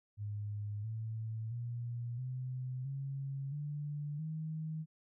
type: tone with pitch steps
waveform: sine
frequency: 103.83 / 111.28 / 119.27 / 127.83 / 137 / 146.84 / 157.38 Hz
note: G#2 / A2 / A#2 / C3 / C#3 / D3 / D#3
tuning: 0 / +20 / +40 / -40 / -20 / 0 / +20 cents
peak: -37 dBFS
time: 0.17-4.86 s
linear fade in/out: 50 ms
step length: 670 ms
effects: none